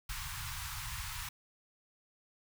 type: band-stop noise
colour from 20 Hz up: pink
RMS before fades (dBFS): -41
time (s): 0.09-1.29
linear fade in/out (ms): 5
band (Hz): 140 to 910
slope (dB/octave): 48
effects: none